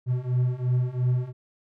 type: beating tone pair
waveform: triangle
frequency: 123.47 / 126.37 Hz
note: B2 / B2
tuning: 0 / +40 cents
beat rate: 2.9 Hz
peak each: -24 / -22 dBFS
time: 0.06-1.33 s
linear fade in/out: 50 ms
effects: none